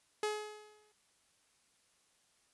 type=tone with exponential decay; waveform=sawtooth; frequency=423.4 Hz; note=G#4; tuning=33 cents sharp; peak=-27 dBFS; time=0.23-0.92 s; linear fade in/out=2 ms; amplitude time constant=150 ms; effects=white hiss -72 dBFS RMS until 2.53 s + resampled to 24000 Hz